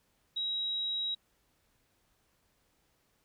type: tone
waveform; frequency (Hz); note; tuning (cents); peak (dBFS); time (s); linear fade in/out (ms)
sine; 3840; B7; -49; -31; 0.36-1.15; 10
effects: pink hiss -73 dBFS RMS until 3.24 s